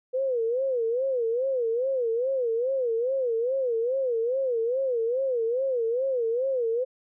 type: tone with vibrato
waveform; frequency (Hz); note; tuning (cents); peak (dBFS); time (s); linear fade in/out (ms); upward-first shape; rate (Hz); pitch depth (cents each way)
sine; 493.9; B4; 0; -23; 0.13-6.85; 20; sine; 2.4; 160
effects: none